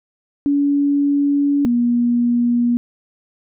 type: tone pair in turn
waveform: sine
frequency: 284.6 / 239.7 Hz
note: C#4 / A#3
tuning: +46 / +48 cents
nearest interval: minor third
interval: 298 cents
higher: first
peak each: -13 dBFS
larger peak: neither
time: 0.46-1.65 / 1.65-2.77 s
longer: first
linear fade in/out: 0 ms
effects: none